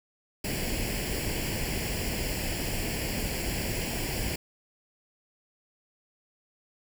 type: noise with comb filter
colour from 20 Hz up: pink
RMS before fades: -31 dBFS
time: 0.44-4.36 s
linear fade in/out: 5 ms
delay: 0.4 ms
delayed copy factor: +0.75
effects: none